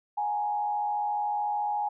sine tone with frequency modulation, 830.6 Hz, G#5, in tune, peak -26 dBFS, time 0.17-1.89 s, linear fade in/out 10 ms, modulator 93.9 Hz, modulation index 0.54, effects none

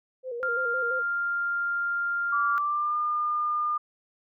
sine tone with vibrato, 493.9 Hz, B4, in tune, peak -31 dBFS, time 0.23-1.03 s, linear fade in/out 50 ms, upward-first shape square, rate 5.9 Hz, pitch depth 72 cents each way
sine tone, 1396.9 Hz, F6, in tune, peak -25 dBFS, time 0.43-2.58 s, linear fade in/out 0 ms
sine tone with pitch glide, 1158 to 1208.6 Hz, D6 to D6, -25 to +49 cents, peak -24 dBFS, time 2.32-3.78 s, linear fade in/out 10 ms, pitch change +74 cents, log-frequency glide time 2.52-2.96 s
effects none

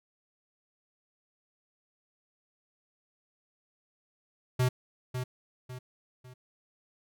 square tone with echo, 126.5 Hz, B2, 42 cents sharp, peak -24 dBFS, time 4.59-4.69 s, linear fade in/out 10 ms, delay 550 ms, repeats 3, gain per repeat -8 dB, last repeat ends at 6.34 s, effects none

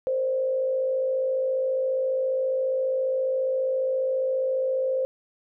sine tone with frequency modulation, 523.3 Hz, C5, in tune, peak -22 dBFS, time 0.07-5.05 s, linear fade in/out 0 ms, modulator 54.7 Hz, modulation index 0.48, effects none

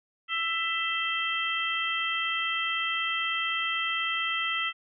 harmonic tone with a mistuned harmonic, 664 Hz, E5, 12 cents sharp, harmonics 2 / 3 / 4 / 5, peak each -32 / -32 / -32 / -32 dBFS, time 0.28-4.73 s, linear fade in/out 50 ms, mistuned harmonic 5, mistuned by -83 cents, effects none

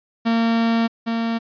45% pulse tone pair in turn, 229.2 / 229.2 Hz, A#3 / A#3, -29 / -29 cents, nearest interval unison, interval 0 cents, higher neither, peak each -16 / -20 dBFS, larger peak first, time 0.25-0.88 / 1.06-1.39 s, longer first, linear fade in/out 20 ms, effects resampled to 11025 Hz

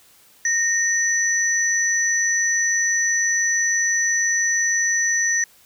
sine tone pair together, 1849 / 5947 Hz, A#6 / F#8, -15 / +8 cents, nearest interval octave + minor sixth, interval 2023 cents, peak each -20 dBFS, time 0.45-5.44 s, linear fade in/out 2 ms, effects white hiss -53 dBFS RMS until 5.65 s

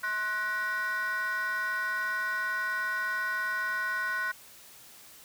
sine tone with frequency modulation, 1482 Hz, F#6, 2 cents sharp, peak -26 dBFS, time 0.03-4.32 s, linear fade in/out 10 ms, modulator 421 Hz, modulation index 0.82, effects tanh soft clip ceiling -27 dBFS + white hiss -52 dBFS RMS until 5.24 s

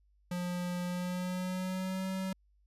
square tone with pitch glide, 177.7 to 189.36 Hz, F3 to F#3, +30 to +40 cents, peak -34 dBFS, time 0.31-2.33 s, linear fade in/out 5 ms, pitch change +110 cents, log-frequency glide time 0.85-2.07 s, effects added 50 Hz sine -65 dBFS peak until 2.66 s + resampled to 32000 Hz

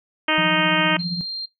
harmonic tone, 311.1 Hz, D#4, in tune, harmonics 1 / 2 / 3 / 4 / 5 / 6 / 7 / 8 / 9 / 10, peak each -26 / -26 / -26 / -26 / -26 / -26 / -26 / -26 / -26 / -26 dBFS, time 0.28-0.97 s, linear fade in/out 5 ms
sine tone with tremolo, 174.61 Hz, F3, in tune, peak -21 dBFS, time 0.38-1.21 s, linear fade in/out 0 ms, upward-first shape triangle, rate 15 Hz, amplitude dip 80%
sine tone, 4186 Hz, C8, in tune, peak -26 dBFS, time 0.99-1.46 s, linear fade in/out 10 ms
effects noise-tail reverb RT60 0.2 s tail -21 dB re dry

